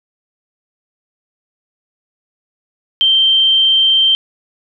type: tone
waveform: sine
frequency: 3136 Hz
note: G7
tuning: in tune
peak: -8 dBFS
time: 3.01-4.15 s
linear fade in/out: 0 ms
effects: none